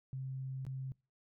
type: tone with dropouts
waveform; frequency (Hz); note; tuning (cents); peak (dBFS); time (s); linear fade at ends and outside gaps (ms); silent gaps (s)
sine; 132.3; C3; +20; -38; 0.13-0.92; 0; 0.651-0.666
effects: noise-tail reverb RT60 0.3 s tail -25 dB re dry